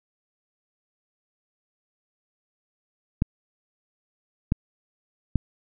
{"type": "clicks", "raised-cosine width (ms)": 5, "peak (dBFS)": -8, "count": 3, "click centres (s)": [3.221, 4.521, 5.357], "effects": []}